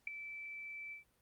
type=tone with ADSR envelope; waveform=sine; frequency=2321 Hz; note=D7; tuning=21 cents flat; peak=-32 dBFS; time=0.07-1.04 s; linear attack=4 ms; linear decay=6 ms; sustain=-12 dB; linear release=120 ms; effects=pink hiss -75 dBFS RMS until 1.21 s + Opus 48 kbps